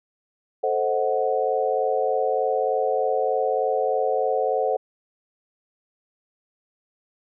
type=chord; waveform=sine; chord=A diminished seventh; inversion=none; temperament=equal; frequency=440 / 523.3 / 622.3 / 740 Hz; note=A4 / C5 / Eb5 / Gb5; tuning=0 / 0 / 0 / 0 cents; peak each=-25 / -24 / -29 / -25 dBFS; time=0.63-4.77 s; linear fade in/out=10 ms; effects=none